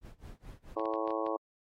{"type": "noise with tremolo", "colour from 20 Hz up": "brown", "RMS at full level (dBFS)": -46, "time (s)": [0.01, 0.77], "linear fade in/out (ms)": 50, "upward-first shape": "sine", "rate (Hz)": 4.6, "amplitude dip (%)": 95}
{"type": "harmonic tone", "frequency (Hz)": 110, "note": "A2", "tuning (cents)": 0, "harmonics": [3, 4, 5, 6, 7, 8, 9, 10], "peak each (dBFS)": [-37, -38, -36, -41, -42, -43, -42, -39], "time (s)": [0.76, 1.37], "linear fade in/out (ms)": 10}
{"type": "clicks", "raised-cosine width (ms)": 0.3, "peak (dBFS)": -33, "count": 6, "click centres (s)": [0.796, 0.856, 0.938, 1.076, 1.106, 1.265]}
{"effects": ["AAC 48 kbps"]}